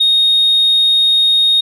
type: tone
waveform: sine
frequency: 3719 Hz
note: A#7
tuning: 5 cents flat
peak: -7 dBFS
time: 0-1.61 s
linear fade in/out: 10 ms
effects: tanh soft clip ceiling -5 dBFS